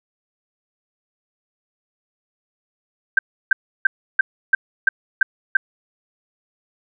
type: tone bursts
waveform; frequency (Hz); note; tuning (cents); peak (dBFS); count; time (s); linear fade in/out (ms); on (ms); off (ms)
sine; 1568; G6; 0; -9; 8; 3.17-5.57; 5; 20; 320
effects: none